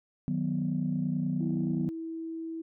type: chord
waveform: sine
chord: B major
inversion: first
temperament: equal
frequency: 155.56 / 185 / 246.9 Hz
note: D#3 / F#3 / B3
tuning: 0 / 0 / 0 cents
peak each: -31 dBFS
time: 0.28-1.89 s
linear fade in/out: 0 ms
type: tone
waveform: sine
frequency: 326.3 Hz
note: E4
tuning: 18 cents flat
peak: -34 dBFS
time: 1.4-2.62 s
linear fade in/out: 10 ms
effects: tanh soft clip ceiling -19 dBFS